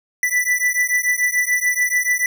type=beating tone pair; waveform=square; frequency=1975.5 / 1982.4 Hz; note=B6 / B6; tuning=0 / +6 cents; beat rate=6.9 Hz; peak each=-20 dBFS; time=0.23-2.26 s; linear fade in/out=2 ms; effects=none